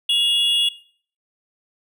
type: tone pair together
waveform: triangle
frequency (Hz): 2837 / 3374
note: F7 / G#7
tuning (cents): +27 / +27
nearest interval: minor third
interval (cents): 300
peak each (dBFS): -17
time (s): 0.09-0.69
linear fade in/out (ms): 5
effects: noise-tail reverb RT60 0.5 s tail -18 dB re dry